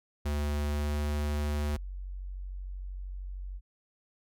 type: tone with pitch glide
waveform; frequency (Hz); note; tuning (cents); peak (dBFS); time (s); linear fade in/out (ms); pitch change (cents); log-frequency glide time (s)
square; 73.42 to 73.93; D2 to D2; 0 to +12; -29; 0.25-1.77; 10; +12; 0.68-0.97
type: tone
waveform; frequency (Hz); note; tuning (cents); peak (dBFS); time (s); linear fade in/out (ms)
sine; 46.56; F#1; +12; -36; 1.7-3.61; 50
effects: none